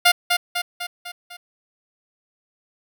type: tone with echo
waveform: 10% pulse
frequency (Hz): 705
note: F5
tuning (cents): +16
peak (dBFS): -3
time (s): 0.05-0.12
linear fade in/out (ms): 10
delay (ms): 250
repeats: 5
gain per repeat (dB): -5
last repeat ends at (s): 1.37
effects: none